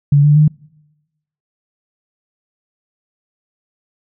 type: tone with pitch steps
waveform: sine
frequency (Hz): 143.3 / 147.58 / 152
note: D3 / D3 / D#3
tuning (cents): -42 / +9 / -40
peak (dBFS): -6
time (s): 0.12-0.48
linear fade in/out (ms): 5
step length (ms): 120
effects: noise-tail reverb RT60 1.0 s tail -26 dB re dry